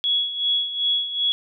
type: tone with tremolo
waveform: sine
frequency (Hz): 3356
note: G#7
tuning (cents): +17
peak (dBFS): -17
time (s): 0.04-1.32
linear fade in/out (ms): 0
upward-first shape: sine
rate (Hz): 2.6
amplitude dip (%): 70
effects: none